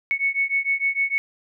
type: beating tone pair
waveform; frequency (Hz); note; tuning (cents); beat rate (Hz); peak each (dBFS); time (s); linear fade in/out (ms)
sine; 2209 / 2215.6; C#7 / C#7; -7 / -1; 6.6; -23 / -23; 0.11-1.18; 0
effects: none